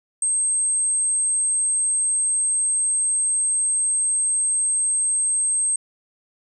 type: tone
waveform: sine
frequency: 8372 Hz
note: C9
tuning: in tune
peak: -18 dBFS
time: 0.22-5.76 s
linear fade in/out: 2 ms
effects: none